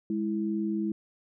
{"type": "tone pair together", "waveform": "sine", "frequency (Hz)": [206.9, 328.5], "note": ["G#3", "E4"], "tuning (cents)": [-6, -6], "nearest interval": "minor sixth", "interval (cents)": 800, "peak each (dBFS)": [-29, -30], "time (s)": [0.1, 0.92], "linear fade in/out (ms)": 2, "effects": []}